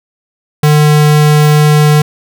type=tone; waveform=square; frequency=150.2 Hz; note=D3; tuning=39 cents sharp; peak=-5 dBFS; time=0.63-2.02 s; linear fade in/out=5 ms; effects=none